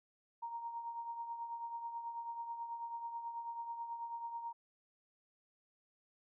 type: tone with tremolo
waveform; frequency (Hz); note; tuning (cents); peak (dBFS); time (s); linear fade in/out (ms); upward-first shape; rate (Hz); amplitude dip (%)
sine; 932.3; A#5; 0; -38; 0.42-4.53; 10; triangle; 9.2; 60
effects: none